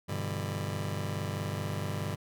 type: chord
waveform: sawtooth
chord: E minor seventh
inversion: first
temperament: just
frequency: 98.89 / 123.61 / 148.33 / 164.81 Hz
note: G2 / B2 / D3 / E3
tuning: +16 / +2 / +18 / 0 cents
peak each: -31 / -36 / -33 / -37 dBFS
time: 0.08-2.16 s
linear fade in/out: 20 ms
effects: none